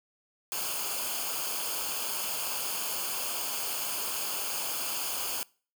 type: noise with comb filter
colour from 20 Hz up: white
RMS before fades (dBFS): -33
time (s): 0.52-5.43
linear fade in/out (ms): 0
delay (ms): 0.52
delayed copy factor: -0.7
effects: noise-tail reverb RT60 0.4 s tail -24 dB re dry